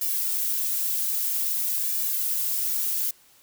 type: noise with flanger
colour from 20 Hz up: violet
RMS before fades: -26 dBFS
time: 0.01-3.11 s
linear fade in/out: 5 ms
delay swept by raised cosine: 1.7 to 3.9 ms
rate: 0.51 Hz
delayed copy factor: +0.8
effects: white hiss -57 dBFS RMS until 3.42 s